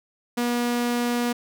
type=tone; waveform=sawtooth; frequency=240.8 Hz; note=B3; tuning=44 cents flat; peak=-18 dBFS; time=0.37-1.33 s; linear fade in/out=10 ms; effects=none